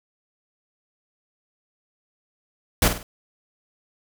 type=noise with echo; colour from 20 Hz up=pink; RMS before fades=-17 dBFS; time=2.82-2.88 s; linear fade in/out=2 ms; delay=50 ms; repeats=3; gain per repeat=-8 dB; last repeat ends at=3.03 s; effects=none